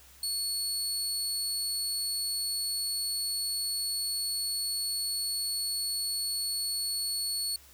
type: tone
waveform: 25% pulse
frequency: 4400 Hz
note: C#8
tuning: 14 cents flat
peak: -25 dBFS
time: 0.23-7.56 s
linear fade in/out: 2 ms
effects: added 66 Hz sine -59 dBFS peak until 7.73 s + white hiss -56 dBFS RMS until 7.73 s